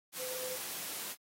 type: tone in noise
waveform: sine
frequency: 510 Hz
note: C5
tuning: 44 cents flat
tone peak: -40 dBFS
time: 0.17-0.58 s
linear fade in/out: 50 ms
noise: white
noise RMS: -41 dBFS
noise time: 0.12-1.16 s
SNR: -2 dB
effects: high-pass 150 Hz 12 dB/octave + AAC 48 kbps